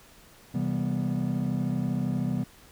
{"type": "chord", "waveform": "triangle", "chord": "C major seventh", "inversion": "none", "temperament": "just", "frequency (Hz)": [130.81, 163.52, 196.22, 245.3], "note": ["C3", "E3", "G3", "B3"], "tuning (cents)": [0, -14, 2, -12], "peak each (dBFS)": -28, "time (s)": [0.54, 2.44], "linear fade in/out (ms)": 10, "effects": ["tanh soft clip ceiling -19 dBFS", "pink hiss -54 dBFS RMS until 2.71 s"]}